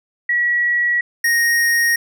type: tone pair in turn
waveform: sine / square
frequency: 1926 / 1866.9 Hz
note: B6 / A#6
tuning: -44 / +2 cents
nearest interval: minor second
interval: 54 cents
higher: first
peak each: -14 dBFS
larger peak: neither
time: 0.29-1.01 / 1.24-1.96 s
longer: neither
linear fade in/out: 5 ms
effects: none